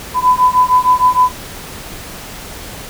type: beating tone pair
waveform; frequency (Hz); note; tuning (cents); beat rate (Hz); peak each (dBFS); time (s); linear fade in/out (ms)
sine; 1000 / 1006.5; B5 / B5; +21 / +33; 6.5; -11; 0.14-1.32; 50
effects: pink hiss -30 dBFS RMS until 2.89 s